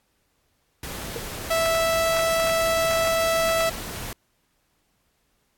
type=noise; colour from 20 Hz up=pink; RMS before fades=-34 dBFS; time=0.83-4.13 s; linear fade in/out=2 ms
type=tone with exponential decay; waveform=sine; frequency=466.2 Hz; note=A#4; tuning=in tune; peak=-24 dBFS; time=1.16-1.23 s; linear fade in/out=0 ms; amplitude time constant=15 ms
type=tone; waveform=sawtooth; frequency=658 Hz; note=E5; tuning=3 cents flat; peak=-16 dBFS; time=1.5-3.7 s; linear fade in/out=10 ms
effects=pink hiss -69 dBFS RMS until 5.57 s + AAC 64 kbps